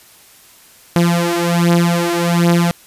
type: beating tone pair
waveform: sawtooth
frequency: 171 / 172.3 Hz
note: F3 / F3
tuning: -36 / -23 cents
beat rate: 1.3 Hz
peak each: -11 dBFS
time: 0.96-2.71 s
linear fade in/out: 0 ms
effects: white hiss -45 dBFS RMS until 2.86 s + resampled to 32000 Hz